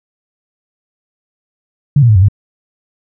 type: tone with pitch steps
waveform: sine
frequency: 143.3 / 119.3 / 107.3 / 92.1 / 101.3 Hz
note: D3 / A#2 / A2 / F#2 / G#2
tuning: -42 / +41 / -43 / -7 / -43 cents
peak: -4 dBFS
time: 1.96-2.285 s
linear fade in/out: 5 ms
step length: 65 ms
effects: none